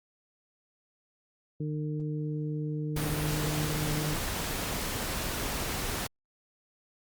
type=harmonic tone; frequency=151.6 Hz; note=D#3; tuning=45 cents flat; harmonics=1 / 2 / 3; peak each=-31 / -37 / -41 dBFS; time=1.6-4.14 s; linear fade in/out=5 ms
type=noise; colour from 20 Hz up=pink; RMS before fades=-33 dBFS; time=2.96-6.07 s; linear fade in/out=5 ms
effects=Opus 48 kbps